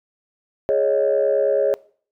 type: chord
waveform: sine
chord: Ab suspended fourth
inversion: none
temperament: just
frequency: 415.3 / 553.7 / 623 Hz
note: Ab4 / Db5 / Eb5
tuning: 0 / -2 / +2 cents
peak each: -20 / -17 / -21 dBFS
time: 0.69-1.74 s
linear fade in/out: 0 ms
effects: noise-tail reverb RT60 0.5 s tail -23 dB re dry + tanh soft clip ceiling -9 dBFS